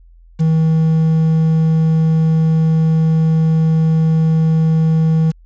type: tone with quantisation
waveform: triangle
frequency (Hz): 160.1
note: D#3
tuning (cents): +50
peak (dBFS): -8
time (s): 0.39-5.32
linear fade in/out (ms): 20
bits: 6
effects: added 42 Hz sine -41 dBFS peak until 5.45 s + resampled to 16000 Hz

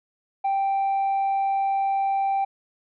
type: tone with tanh clipping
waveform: sine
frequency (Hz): 784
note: G5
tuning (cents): 0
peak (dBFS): -21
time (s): 0.44-2.45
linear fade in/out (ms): 10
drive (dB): 1
effects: none

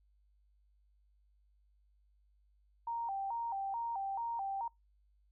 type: tone with vibrato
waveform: sine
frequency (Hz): 854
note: G#5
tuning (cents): +48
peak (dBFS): -35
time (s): 2.87-4.68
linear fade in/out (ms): 5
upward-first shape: square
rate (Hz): 2.3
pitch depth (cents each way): 150
effects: noise-tail reverb RT60 0.2 s tail -26 dB re dry + added 50 Hz sine -67 dBFS peak until 5.31 s

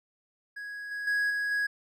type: tone with level steps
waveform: triangle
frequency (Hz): 1661.2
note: G#6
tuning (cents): 0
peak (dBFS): -35 / -31 / -23 / -26 / -24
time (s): 0.56-1.67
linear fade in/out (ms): 10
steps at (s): 0.91 / 1.07 / 1.3 / 1.51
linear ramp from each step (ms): 5
effects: none

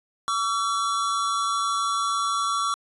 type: tone pair together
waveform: square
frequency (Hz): 1139.9 / 1347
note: C#6 / E6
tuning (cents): +48 / +37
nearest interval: minor third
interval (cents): 289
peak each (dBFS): -25 / -28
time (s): 0.28-2.74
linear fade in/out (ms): 0
effects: resampled to 24000 Hz

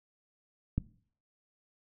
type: click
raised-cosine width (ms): 5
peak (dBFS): -16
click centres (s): 0.78
effects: noise-tail reverb RT60 0.5 s tail -19 dB re dry

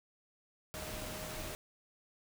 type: tone in noise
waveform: sine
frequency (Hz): 622.3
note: D#5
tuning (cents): 0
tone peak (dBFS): -49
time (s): 0.74-1.55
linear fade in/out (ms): 0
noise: pink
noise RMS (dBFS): -43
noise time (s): 0.74-1.55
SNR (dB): -9
effects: none

